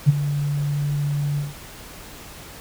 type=tone with ADSR envelope; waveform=sine; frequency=144.6 Hz; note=D3; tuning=27 cents flat; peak=-7 dBFS; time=0.06-1.54 s; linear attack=30 ms; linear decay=24 ms; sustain=-13 dB; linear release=170 ms; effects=pink hiss -40 dBFS RMS until 2.6 s